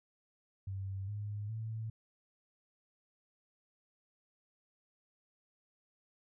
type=tone with pitch steps; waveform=sine; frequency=96.8 / 103.75 / 111.19 Hz; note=G2 / G#2 / A2; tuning=-21 / -1 / +19 cents; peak=-37 dBFS; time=0.67-1.9 s; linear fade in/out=5 ms; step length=410 ms; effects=none